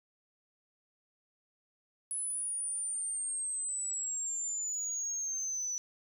sine exponential sweep, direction down, 10200 to 5920 Hz, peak -32 dBFS, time 2.11-5.78 s, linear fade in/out 0 ms, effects tanh soft clip ceiling -29 dBFS + 12-bit

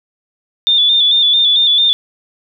sine tone with vibrato, 3531 Hz, A7, 5 cents sharp, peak -8 dBFS, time 0.67-1.93 s, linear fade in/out 0 ms, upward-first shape square, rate 4.5 Hz, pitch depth 41 cents each way, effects none

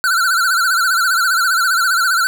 square tone with vibrato, 1436 Hz, F6, 48 cents sharp, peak -13 dBFS, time 0.04-2.27 s, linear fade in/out 0 ms, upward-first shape sine, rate 15 Hz, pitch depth 120 cents each way, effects none

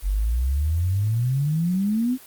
sine exponential sweep, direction up, 45.59 to 262.5 Hz, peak -19 dBFS, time 0.02-2.18 s, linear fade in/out 50 ms, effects white hiss -46 dBFS RMS until 2.26 s + Opus 24 kbps

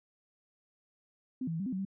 sine tone with pitch steps, 257.1 / 164.5 / 162.8 / 195.4 / 258.4 / 188.2 / 194.1 Hz, C4 / E3 / E3 / G3 / C4 / F#3 / G3, -30 / -3 / -21 / -5 / -21 / +30 / -17 cents, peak -32 dBFS, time 1.41-1.851 s, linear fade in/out 5 ms, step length 63 ms, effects none

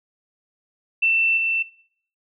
sine tone with level steps, 2678 Hz, E7, 27 cents sharp, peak -15 / -18 dBFS, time 1.02-1.63 s, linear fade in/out 10 ms, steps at 1.37 s, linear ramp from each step 5 ms, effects noise-tail reverb RT60 0.6 s tail -22 dB re dry

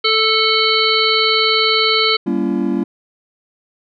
harmonic tone, 440 Hz, A4, in tune, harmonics 1 / 3 / 5 / 7 / 9 / 10, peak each -19 / -19 / -19 / -19 / -19 / -19 dBFS, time 0.04-2.17 s, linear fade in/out 10 ms
triangle chord, G diminished seventh, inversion none, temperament just, 196 / 235.2 / 282.2 / 338.7 Hz, G3 / Bb3 / Db4 / Fb4, 0 / +16 / +31 / +47 cents, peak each -19 dBFS, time 2.26-2.84 s, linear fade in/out 10 ms
effects none

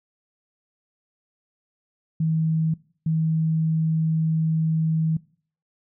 sine tone bursts at uneven times, 160 Hz, D#3, 49 cents sharp, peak -19 dBFS, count 2, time 2.2-2.74 / 3.06-5.17 s, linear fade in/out 5 ms, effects noise-tail reverb RT60 0.5 s tail -22 dB re dry

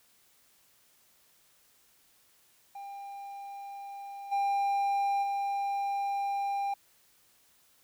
triangle tone with level steps, 798 Hz, G5, 31 cents sharp, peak -38 / -24 / -27 dBFS, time 2.75-6.74 s, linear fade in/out 5 ms, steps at 4.31 / 5.22 s, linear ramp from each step 20 ms, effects white hiss -65 dBFS RMS until 7.83 s

